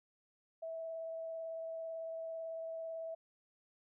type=tone with vibrato; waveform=sine; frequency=653 Hz; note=E5; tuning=17 cents flat; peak=-40 dBFS; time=0.62-3.15 s; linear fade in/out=10 ms; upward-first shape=triangle; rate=18 Hz; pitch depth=12 cents each way; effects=none